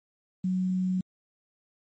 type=tone with quantisation; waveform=sine; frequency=185 Hz; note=F#3; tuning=in tune; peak=-24 dBFS; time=0.44-1.01 s; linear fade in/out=5 ms; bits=9; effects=MP3 32 kbps